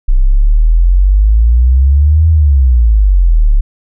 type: exponential two-way sweep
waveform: sine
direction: up then down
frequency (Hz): 30.81 to 81.9 to 34.07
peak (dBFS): -4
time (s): 0.08-3.61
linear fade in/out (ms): 10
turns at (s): 2.29
effects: none